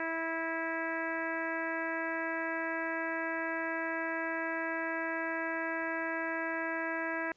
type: harmonic tone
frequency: 326.9 Hz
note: E4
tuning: 14 cents flat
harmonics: 1 / 2 / 3 / 4 / 5 / 6 / 7 / 8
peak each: -39 / -39 / -41 / -45 / -37 / -41 / -46 / -50 dBFS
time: 0-7.32 s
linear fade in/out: 2 ms
effects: pink hiss -69 dBFS RMS until 7.36 s + resampled to 16000 Hz